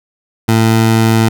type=tone; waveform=20% pulse; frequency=112.3 Hz; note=A2; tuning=36 cents sharp; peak=-3 dBFS; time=0.48-1.29 s; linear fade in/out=10 ms; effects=none